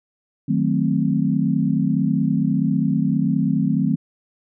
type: chord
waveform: sine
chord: D# diminished seventh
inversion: none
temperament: equal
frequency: 155.56 / 185 / 220 / 261.6 Hz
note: D#3 / F#3 / A3 / C4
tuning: 0 / 0 / 0 / 0 cents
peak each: -22 dBFS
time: 0.48-3.96 s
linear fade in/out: 10 ms
effects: none